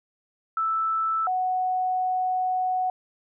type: tone pair in turn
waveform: sine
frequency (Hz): 1318.5 / 740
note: E6 / F#5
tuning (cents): 0 / 0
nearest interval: minor seventh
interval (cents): 1000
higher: first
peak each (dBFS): -22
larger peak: neither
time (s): 0.57-1.27 / 1.27-2.9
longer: second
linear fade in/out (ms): 2
effects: none